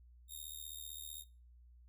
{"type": "tone with amplitude modulation", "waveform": "5% pulse", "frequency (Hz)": 3701, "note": "A#7", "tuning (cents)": -13, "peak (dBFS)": -34, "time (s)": [0.28, 1.25], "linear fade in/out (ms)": 50, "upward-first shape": "sine", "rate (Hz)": 75.6, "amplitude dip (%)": 85, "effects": ["noise-tail reverb RT60 0.4 s tail -23 dB re dry", "added 60 Hz sine -58 dBFS peak until 1.88 s"]}